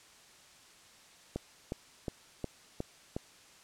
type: click train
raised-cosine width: 2 ms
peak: -21 dBFS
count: 6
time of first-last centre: 1.36-3.165 s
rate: 2.77 Hz
effects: white hiss -58 dBFS RMS until 3.63 s + low-pass 8000 Hz 12 dB/octave